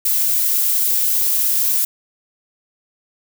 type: noise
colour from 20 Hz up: violet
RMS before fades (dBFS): -17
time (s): 0.05-1.85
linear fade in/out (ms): 5
effects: none